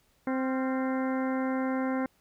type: harmonic tone with a mistuned harmonic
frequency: 261.6 Hz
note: C4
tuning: in tune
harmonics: 1 / 2 / 3 / 4 / 5 / 6 / 7 / 8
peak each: -28 / -34 / -38 / -40 / -42 / -44 / -45 / -46 dBFS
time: 0.27-2.06 s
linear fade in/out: 2 ms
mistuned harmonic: 5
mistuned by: +85 cents
effects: pink hiss -68 dBFS RMS until 2.2 s